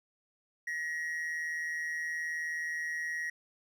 triangle tone with amplitude modulation, 1900 Hz, A#6, 33 cents sharp, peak -29 dBFS, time 0.67-3.3 s, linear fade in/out 5 ms, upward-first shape sine, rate 159 Hz, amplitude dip 55%, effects none

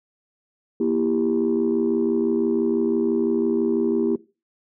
sine chord, E diminished, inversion second, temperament just, 237.3 / 329.6 / 395.6 Hz, Bb3 / E4 / G4, +31 / 0 / +16 cents, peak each -22 dBFS, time 0.8-4.16 s, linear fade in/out 5 ms, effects noise-tail reverb RT60 0.3 s tail -19 dB re dry + tanh soft clip ceiling -12 dBFS

